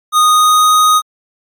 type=tone with pitch glide; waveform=square; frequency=1238 to 1247.3 Hz; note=D#6 to D#6; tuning=-9 to +4 cents; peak=-7 dBFS; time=0.12-1.02 s; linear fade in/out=50 ms; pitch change=+13 cents; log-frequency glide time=0.26-0.75 s; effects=MP3 96 kbps